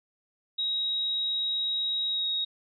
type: tone with pitch glide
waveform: sine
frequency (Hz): 3808 to 3773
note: A#7 to A#7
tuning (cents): +36 to +20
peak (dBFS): -26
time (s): 0.58-2.45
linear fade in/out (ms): 10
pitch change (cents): -16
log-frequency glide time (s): 2.08-2.26
effects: none